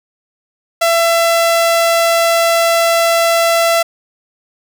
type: tone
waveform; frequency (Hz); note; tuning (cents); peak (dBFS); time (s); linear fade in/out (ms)
sawtooth; 671; E5; +31; -6; 0.81-3.83; 10
effects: none